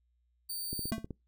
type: tone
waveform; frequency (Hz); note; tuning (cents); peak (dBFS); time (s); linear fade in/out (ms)
10% pulse; 4592; D8; -40; -29; 0.49-0.91; 10
type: click train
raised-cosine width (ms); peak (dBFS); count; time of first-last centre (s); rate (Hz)
3; -26; 7; 0.73-1.107; 15.9
type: tone with exponential decay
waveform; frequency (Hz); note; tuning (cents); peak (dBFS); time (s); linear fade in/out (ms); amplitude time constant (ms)
square; 222; A3; +16; -28; 0.92-1.06; 2; 30
effects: noise-tail reverb RT60 0.2 s tail -25 dB re dry + added 60 Hz sine -70 dBFS peak until 1.27 s